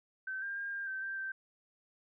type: tone with pitch steps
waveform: sine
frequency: 1539 / 1598 / 1610 / 1601 / 1549 / 1576 / 1560 Hz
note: G6 / G6 / G6 / G6 / G6 / G6 / G6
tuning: -32 / +33 / +46 / +36 / -21 / +9 / -9 cents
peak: -36 dBFS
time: 0.27-1.32 s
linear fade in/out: 5 ms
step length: 150 ms
effects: none